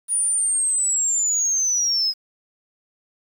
sine linear sweep, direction down, 9640 to 5040 Hz, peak -17 dBFS, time 0.08-2.14 s, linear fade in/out 50 ms, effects tanh soft clip ceiling -13 dBFS + 8-bit

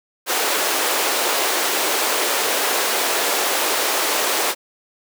pink high-pass noise, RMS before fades -20 dBFS, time 0.26-4.55 s, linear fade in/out 50 ms, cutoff 380 Hz, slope 24 dB/octave, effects none

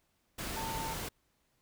sine tone in noise, 897 Hz, A5, 33 cents sharp, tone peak -38 dBFS, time 0.56-0.94 s, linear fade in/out 10 ms, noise pink, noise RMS -39 dBFS, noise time 0.38-1.09 s, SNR -2 dB, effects pink hiss -75 dBFS RMS until 1.61 s

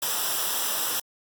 white noise with comb filter, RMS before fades -27 dBFS, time 0.02-1 s, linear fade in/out 5 ms, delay 0.45 ms, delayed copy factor -0.7, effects Opus 48 kbps

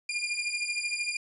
sawtooth beating tone pair, 2405 / 2418 Hz, D7 / D7, +41 / +50 cents, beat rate 13 Hz, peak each -29 dBFS, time 0.09-1.17 s, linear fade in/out 5 ms, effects resampled to 24000 Hz

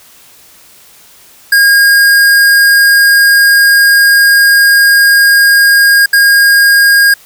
square tone bursts at uneven times, 1625 Hz, G#6, 38 cents flat, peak -4 dBFS, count 2, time 1.52-6.06 / 6.13-7.14 s, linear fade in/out 5 ms, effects white hiss -40 dBFS RMS until 7.25 s

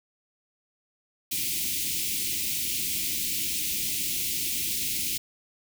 white band-stop noise, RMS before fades -29 dBFS, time 1.31-5.18 s, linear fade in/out 10 ms, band 360 to 2200 Hz, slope 48 dB/octave, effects none

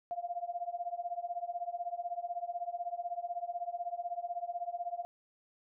sine tone with tremolo, 698.5 Hz, F5, in tune, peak -31 dBFS, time 0.11-5.05 s, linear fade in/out 0 ms, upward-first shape triangle, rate 16 Hz, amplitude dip 100%, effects none

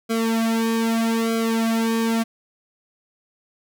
sawtooth tone with flanger, 226.8 Hz, A#3, 47 cents flat, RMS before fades -21 dBFS, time 0.09-2.24 s, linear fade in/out 20 ms, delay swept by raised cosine 1.1 to 3 ms, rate 0.8 Hz, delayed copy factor -0.95, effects none

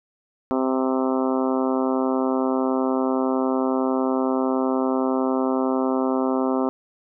harmonic tone, 130.81 Hz, C3, in tune, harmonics 2 / 3 / 4 / 5 / 6 / 7 / 8 / 9 / 10, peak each -22 / -26 / -28 / -30 / -32 / -33 / -34 / -35 / -36 dBFS, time 0.51-6.69 s, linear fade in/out 0 ms, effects none

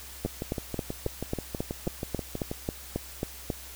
two click trains, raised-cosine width 2 ms, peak -18 / -15 dBFS, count 15 / 13, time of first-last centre 0.26-2.514 / 0.25-3.502 s, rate 6.21 / 3.69 Hz, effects added 64 Hz sine -48 dBFS peak until 3.75 s + white hiss -45 dBFS RMS until 3.75 s

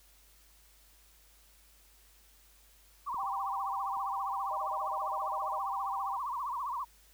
sine tone with vibrato, 1046.5 Hz, C6, in tune, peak -33 dBFS, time 3.06-6.85 s, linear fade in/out 20 ms, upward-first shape triangle, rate 15 Hz, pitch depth 230 cents each way
clicks, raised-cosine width 2 ms, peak -40 / -48 / -47 dBFS, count 3, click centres 3.144 / 3.233 / 3.97 s
sine tone, 787 Hz, G5, 7 cents sharp, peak -37 dBFS, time 3.18-6.17 s, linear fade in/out 5 ms
sine tone bursts, 622.3 Hz, D#5, in tune, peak -40 dBFS, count 11, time 4.51-5.584 s, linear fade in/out 2 ms, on 64 ms, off 37 ms
effects added 50 Hz sine -63 dBFS peak until 7.13 s + white hiss -63 dBFS RMS until 7.13 s

